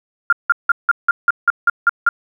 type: tone bursts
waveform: sine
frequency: 1400 Hz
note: F6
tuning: 4 cents sharp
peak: -8 dBFS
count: 10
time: 0.3-2.09 s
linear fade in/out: 2 ms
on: 26 ms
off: 170 ms
effects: 8-bit